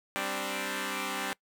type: chord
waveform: 5% pulse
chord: G suspended fourth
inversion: none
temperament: equal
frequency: 196 / 261.6 / 293.7 Hz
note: G3 / C4 / D4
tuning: 0 / 0 / 0 cents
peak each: -25 dBFS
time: 0.16-1.33 s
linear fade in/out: 0 ms
effects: noise-tail reverb RT60 0.1 s tail -23 dB re dry